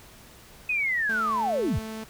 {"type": "linear sweep", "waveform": "sine", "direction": "down", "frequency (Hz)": [2545, 50.5], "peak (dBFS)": -23, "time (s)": [0.69, 1.79], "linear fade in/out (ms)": 5}
{"type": "tone", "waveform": "sawtooth", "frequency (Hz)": 220, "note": "A3", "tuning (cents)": 0, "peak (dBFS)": -30, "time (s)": [1.09, 2.04], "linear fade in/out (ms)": 5}
{"effects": ["pink hiss -50 dBFS RMS until 2.09 s"]}